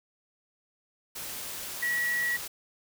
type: tone in noise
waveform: sine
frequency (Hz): 1927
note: B6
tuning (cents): -43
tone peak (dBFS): -26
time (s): 1.82-2.37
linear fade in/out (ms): 10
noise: white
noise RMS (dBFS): -38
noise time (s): 1.15-2.48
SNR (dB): +9
effects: none